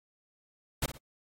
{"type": "noise with echo", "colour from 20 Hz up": "pink", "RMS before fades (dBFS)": -29, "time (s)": [0.82, 0.86], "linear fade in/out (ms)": 5, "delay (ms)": 58, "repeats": 2, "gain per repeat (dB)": -11, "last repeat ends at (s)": 0.976, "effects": ["AAC 48 kbps"]}